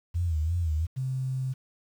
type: tone with vibrato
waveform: sine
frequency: 82.1 Hz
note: E2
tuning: 6 cents flat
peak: -24 dBFS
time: 0.14-0.87 s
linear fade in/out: 20 ms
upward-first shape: sine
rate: 2.9 Hz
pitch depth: 120 cents each way
type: tone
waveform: sine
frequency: 130.81 Hz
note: C3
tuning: in tune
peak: -27 dBFS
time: 0.96-1.54 s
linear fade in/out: 20 ms
effects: 9-bit